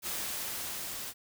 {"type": "noise with level ramp", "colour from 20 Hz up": "white", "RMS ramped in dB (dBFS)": [-35, -40], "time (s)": [0.02, 1.14], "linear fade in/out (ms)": 50, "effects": []}